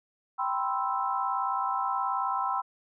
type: chord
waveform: sine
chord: C major seventh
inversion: second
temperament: equal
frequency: 784 / 987.8 / 1046.5 / 1318.5 Hz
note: G5 / B5 / C6 / E6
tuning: 0 / 0 / 0 / 0 cents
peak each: -32 dBFS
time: 0.38-2.62 s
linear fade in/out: 20 ms
effects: none